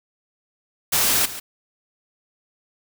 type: noise with echo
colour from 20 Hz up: white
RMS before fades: -19 dBFS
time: 0.92-1.26 s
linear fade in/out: 10 ms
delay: 140 ms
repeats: 1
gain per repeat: -14 dB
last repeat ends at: 1.4 s
effects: none